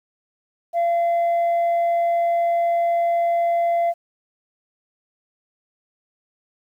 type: tone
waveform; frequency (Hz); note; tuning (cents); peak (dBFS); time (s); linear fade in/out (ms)
sine; 684; F5; -36; -14; 0.73-3.94; 50
effects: tanh soft clip ceiling -16 dBFS + 9-bit